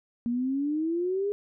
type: exponential sweep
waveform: sine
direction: up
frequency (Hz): 233.1 to 415.3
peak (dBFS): -25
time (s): 0.26-1.32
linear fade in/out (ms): 0
effects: none